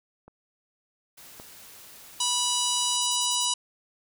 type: clicks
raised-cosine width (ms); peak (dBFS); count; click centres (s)
1; -34 / -29; 2; 0.28 / 1.399
type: noise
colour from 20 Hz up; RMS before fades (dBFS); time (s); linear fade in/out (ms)
white; -48; 1.17-2.97; 10
type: harmonic tone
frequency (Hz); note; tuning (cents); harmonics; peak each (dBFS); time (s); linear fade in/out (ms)
980; B5; -14; 1 / 3 / 4 / 5 / 6 / 7 / 8 / 9 / 10; -32 / -30 / -30 / -34 / -32 / -33 / -36 / -33 / -36; 2.2-3.54; 5
type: noise bursts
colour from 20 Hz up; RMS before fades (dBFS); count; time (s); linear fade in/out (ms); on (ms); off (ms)
violet; -44; 5; 3.01-3.458; 10; 56; 42
effects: none